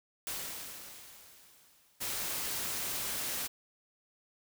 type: noise with exponential decay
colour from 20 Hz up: white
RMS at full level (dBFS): -37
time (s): 0.27-2.44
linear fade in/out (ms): 1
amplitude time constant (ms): 470
type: noise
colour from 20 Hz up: white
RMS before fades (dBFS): -36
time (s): 2-3.48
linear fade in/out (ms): 20
effects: none